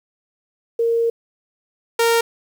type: tone pair in turn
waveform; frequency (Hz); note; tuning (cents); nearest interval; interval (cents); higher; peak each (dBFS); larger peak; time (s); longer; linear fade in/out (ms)
sine / sawtooth; 462.8 / 462.8; A#4 / A#4; -13 / -13; unison; 0; neither; -15 / -10; second; 0.79-1.1 / 1.99-2.21; first; 5
effects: 8-bit